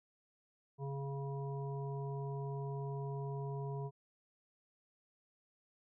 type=harmonic tone; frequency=138.59 Hz; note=C#3; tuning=in tune; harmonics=1 / 3 / 5 / 7; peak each=-39 / -45 / -52 / -50 dBFS; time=0.78-3.91 s; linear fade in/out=50 ms; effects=none